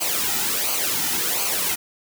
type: noise with flanger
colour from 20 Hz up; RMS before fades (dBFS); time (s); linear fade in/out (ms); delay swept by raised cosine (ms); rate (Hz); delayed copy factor
white; -23; 0-1.76; 20; 0.55 to 1.85; 1.4; -0.65
effects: none